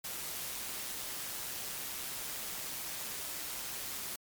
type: noise with amplitude modulation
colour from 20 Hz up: white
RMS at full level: -39 dBFS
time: 0.04-4.16 s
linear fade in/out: 5 ms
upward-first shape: sine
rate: 129 Hz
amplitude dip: 25%
effects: MP3 96 kbps